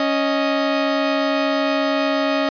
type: tone pair together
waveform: sawtooth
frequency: 277.2 / 622.9 Hz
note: C#4 / D#5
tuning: 0 / +2 cents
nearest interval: octave + major second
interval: 1402 cents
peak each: -16 dBFS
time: 0-2.49 s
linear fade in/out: 2 ms
effects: resampled to 11025 Hz